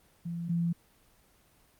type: tone pair in turn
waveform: sine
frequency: 170 / 170 Hz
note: F3 / F3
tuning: -46 / -46 cents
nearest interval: unison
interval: 0 cents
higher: neither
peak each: -33 / -26 dBFS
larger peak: second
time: 0.25-0.49 / 0.49-0.73 s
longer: neither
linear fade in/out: 10 ms
effects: pink hiss -64 dBFS RMS until 1.79 s + Opus 24 kbps